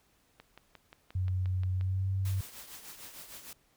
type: click train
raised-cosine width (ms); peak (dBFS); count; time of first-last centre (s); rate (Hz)
0.3; -33; 9; 0.4-1.811; 5.67
type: tone with pitch glide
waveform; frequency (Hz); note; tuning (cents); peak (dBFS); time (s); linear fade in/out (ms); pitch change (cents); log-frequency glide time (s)
sine; 92.5 to 95.98; F#2 to G2; 0 to -36; -28; 1.15-2.41; 5; +64; 1.74-2.09
type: noise with tremolo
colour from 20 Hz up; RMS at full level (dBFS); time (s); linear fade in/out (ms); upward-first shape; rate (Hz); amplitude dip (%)
white; -45; 2.25-3.53; 2; triangle; 6.6; 65
effects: pink hiss -69 dBFS RMS until 3.76 s